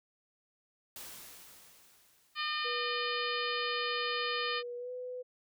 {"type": "noise with exponential decay", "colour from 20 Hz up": "white", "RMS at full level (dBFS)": -45, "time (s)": [0.96, 3.17], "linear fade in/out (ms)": 2, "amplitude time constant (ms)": 480}
{"type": "harmonic tone", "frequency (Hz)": 607, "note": "D#5", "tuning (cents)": -43, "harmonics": [2, 3, 4, 5, 6, 7, 8], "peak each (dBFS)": [-37, -39, -40, -39, -43, -43, -44], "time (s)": [2.35, 4.63], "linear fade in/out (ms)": 50}
{"type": "tone with pitch glide", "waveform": "sine", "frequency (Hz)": [484.2, 500.4], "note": ["B4", "B4"], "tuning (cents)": [-34, 23], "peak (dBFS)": -38, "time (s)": [2.64, 5.23], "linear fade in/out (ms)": 20, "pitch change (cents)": 57, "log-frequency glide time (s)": [4.77, 4.91]}
{"effects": []}